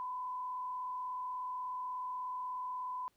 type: tone with frequency modulation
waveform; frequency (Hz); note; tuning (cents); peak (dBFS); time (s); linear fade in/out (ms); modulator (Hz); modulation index
sine; 1005; B5; +30; -37; 0-3.08; 0; 36.5; 0.41
effects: pink hiss -75 dBFS RMS until 3.16 s